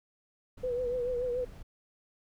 brown noise, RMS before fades -46 dBFS, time 0.57-1.63 s, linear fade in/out 10 ms
sine tone with vibrato, 493.9 Hz, B4, in tune, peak -29 dBFS, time 0.63-1.45 s, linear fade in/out 10 ms, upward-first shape triangle, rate 6.9 Hz, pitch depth 64 cents each way
effects none

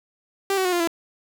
sawtooth tone with pitch steps, 392 / 377.1 / 362.8 / 349 / 335.8 Hz, G4 / F#4 / F#4 / F4 / E4, 0 / +33 / -34 / -1 / +32 cents, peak -16 dBFS, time 0.5-0.875 s, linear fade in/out 2 ms, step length 75 ms, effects 7-bit

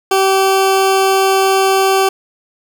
20% pulse tone, 385.5 Hz, G4, 29 cents flat, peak -5 dBFS, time 0.11-2.09 s, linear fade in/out 5 ms, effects none

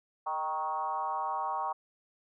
sine tone with frequency modulation, 942 Hz, A#5, 18 cents sharp, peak -30 dBFS, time 0.26-1.73 s, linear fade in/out 10 ms, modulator 162 Hz, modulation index 1.4, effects none

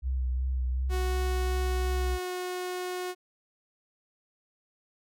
sine tone with vibrato, 63.8 Hz, C2, 43 cents flat, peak -26 dBFS, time 0.02-2.19 s, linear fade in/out 50 ms, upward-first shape sine, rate 2.7 Hz, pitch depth 32 cents each way
sawtooth tone with pitch glide, 368.6 to 363.3 Hz, F#4 to F#4, -7 to -32 cents, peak -28 dBFS, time 0.89-3.15 s, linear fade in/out 50 ms, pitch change -25 cents, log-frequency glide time 1.83-2.32 s
effects none

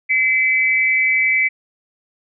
sine tone pair together, 2049 / 2300 Hz, C7 / D7, -37 / -37 cents, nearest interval major second, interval 200 cents, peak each -16 dBFS, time 0.09-1.49 s, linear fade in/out 20 ms, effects none

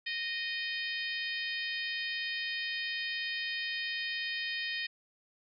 harmonic tone, 619 Hz, D#5, 9 cents flat, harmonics 3 / 4 / 5 / 6 / 7 / 8, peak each -37 / -39 / -41 / -43 / -44 / -45 dBFS, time 0.06-4.87 s, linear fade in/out 10 ms, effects none

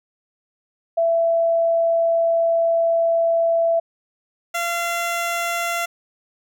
sine / 15% pulse tone pair in turn, 667 / 685.8 Hz, E5 / F5, +20 / -32 cents, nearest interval unison, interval 48 cents, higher second, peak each -15 dBFS, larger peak neither, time 0.97-3.8 / 4.54-5.86 s, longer first, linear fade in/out 10 ms, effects none

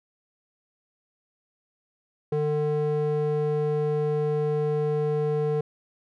square tone with band-pass filter, 150 Hz, D3, 37 cents sharp, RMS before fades -25 dBFS, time 2.32-5.61 s, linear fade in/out 5 ms, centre 370 Hz, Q 3.4, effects none

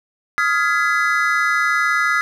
triangle chord, F half-diminished seventh, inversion third, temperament just, 1257.2 / 1396.9 / 1676.3 / 2012 Hz, Eb6 / F6 / Ab6 / Cb7, +18 / 0 / +16 / +32 cents, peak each -19 dBFS, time 0.38-2.21 s, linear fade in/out 0 ms, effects none

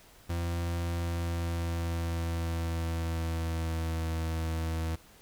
40% pulse tone with pitch glide, 85.4 to 81.17 Hz, F2 to E2, -38 to -26 cents, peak -29 dBFS, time 0.29-4.96 s, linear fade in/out 10 ms, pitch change -88 cents, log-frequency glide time 0.93-4.1 s, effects pink hiss -57 dBFS RMS until 5.21 s

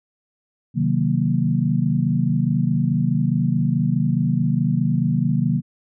sine chord, C half-diminished seventh, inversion none, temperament equal, 130.81 / 155.56 / 185 / 233.1 Hz, C3 / Eb3 / Gb3 / Bb3, 0 / 0 / 0 / 0 cents, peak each -22 / -21 / -23 / -23 dBFS, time 0.74-5.62 s, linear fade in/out 50 ms, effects none

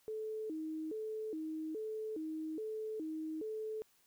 sine tone with vibrato, 370 Hz, F#4, in tune, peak -38 dBFS, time 0.08-3.82 s, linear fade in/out 0 ms, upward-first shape square, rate 1.2 Hz, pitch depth 280 cents each way, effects white hiss -71 dBFS RMS until 4.06 s

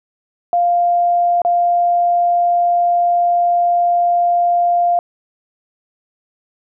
sine tone with dropouts, 698.5 Hz, F5, in tune, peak -11 dBFS, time 0.53-4.99 s, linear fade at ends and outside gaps 1 ms, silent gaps 1.418-1.449 s, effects none

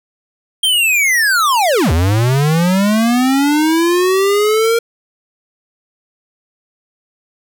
square linear two-way sweep, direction down then up, 3207 to 76.5 to 467.6 Hz, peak -11 dBFS, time 0.63-4.79 s, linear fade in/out 5 ms, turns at 1.92 s, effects none

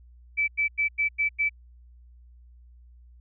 sine tone bursts, 2311 Hz, D7, 28 cents flat, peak -21 dBFS, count 6, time 0.37-1.495 s, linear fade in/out 20 ms, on 110 ms, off 93 ms, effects added 60 Hz sine -49 dBFS peak until 3.2 s

